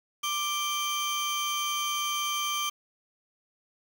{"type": "tone pair together", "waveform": "30% pulse", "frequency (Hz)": [1174.7, 3136], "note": ["D6", "G7"], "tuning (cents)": [0, 0], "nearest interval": "octave + perfect fourth", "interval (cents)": 1700, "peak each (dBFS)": -28, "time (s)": [0.23, 2.7], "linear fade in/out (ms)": 10, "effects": ["8-bit"]}